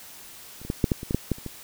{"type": "clicks", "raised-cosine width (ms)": 3, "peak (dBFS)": [-30, -25, -12, -6, -8, -21, -14, -8, -10, -30, -20], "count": 11, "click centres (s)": [0.616, 0.65, 0.701, 0.842, 0.918, 1.031, 1.109, 1.146, 1.317, 1.384, 1.463], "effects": ["white hiss -45 dBFS RMS until 1.63 s"]}